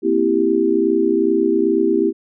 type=chord; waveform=sine; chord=C dominant seventh; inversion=third; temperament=equal; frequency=233.1 / 261.6 / 329.6 / 392 Hz; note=Bb3 / C4 / E4 / G4; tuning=0 / 0 / 0 / 0 cents; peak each=-23 / -22 / -17 / -17 dBFS; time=0.02-2.13 s; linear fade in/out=50 ms; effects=none